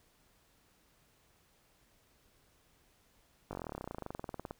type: slowing click train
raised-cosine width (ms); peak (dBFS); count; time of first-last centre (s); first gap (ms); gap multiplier
1; -26; 29; 3.51-4.509; 20; 1.04
effects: pink hiss -69 dBFS RMS until 4.59 s

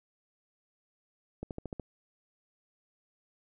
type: accelerating click train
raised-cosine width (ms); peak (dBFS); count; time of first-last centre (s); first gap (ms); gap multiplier
2; -24; 6; 1.43-1.797; 78; 0.97
effects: none

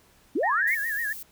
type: linear sweep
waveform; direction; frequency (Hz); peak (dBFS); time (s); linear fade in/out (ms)
sine; up; 233.1 to 2268; -22; 0.35-0.75; 10
type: tone with vibrato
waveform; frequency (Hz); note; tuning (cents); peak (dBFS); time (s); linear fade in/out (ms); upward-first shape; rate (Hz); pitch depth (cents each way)
sine; 1760; A6; 0; -26; 0.43-1.13; 5; sine; 7.3; 120
type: noise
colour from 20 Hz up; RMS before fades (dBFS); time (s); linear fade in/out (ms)
violet; -39; 0.67-1.23; 5
effects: pink hiss -59 dBFS RMS until 1.31 s

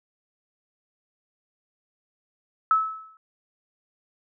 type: tone with exponential decay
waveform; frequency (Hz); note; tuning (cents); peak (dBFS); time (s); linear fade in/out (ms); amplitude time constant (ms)
sine; 1300; E6; -24; -14; 2.71-3.17; 1; 100
effects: none

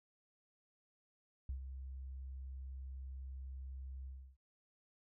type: tone with ADSR envelope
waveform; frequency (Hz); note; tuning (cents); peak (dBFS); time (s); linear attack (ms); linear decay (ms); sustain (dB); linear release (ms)
sine; 66; C2; +16; -37; 1.49-4.37; 3; 100; -7; 310
effects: none

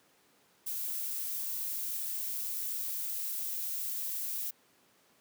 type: noise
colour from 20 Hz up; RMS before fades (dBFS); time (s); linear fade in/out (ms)
violet; -36; 0.66-4.51; 10
effects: pink hiss -66 dBFS RMS until 5.2 s + high-pass 200 Hz 12 dB/octave

